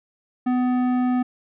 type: tone with tanh clipping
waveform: sine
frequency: 250.3 Hz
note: B3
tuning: 23 cents sharp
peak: -20 dBFS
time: 0.46-1.23 s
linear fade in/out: 10 ms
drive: 13 dB
effects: none